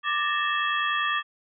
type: tone cluster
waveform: sine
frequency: 1181 / 1734 / 1824 / 2641 / 3288 Hz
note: D6 / A6 / A#6 / E7 / G#7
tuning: +9 / -26 / -38 / +3 / -18 cents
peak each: -26 / -32 / -29 / -33 / -32 dBFS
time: 0.03-1.23 s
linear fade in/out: 50 ms
effects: none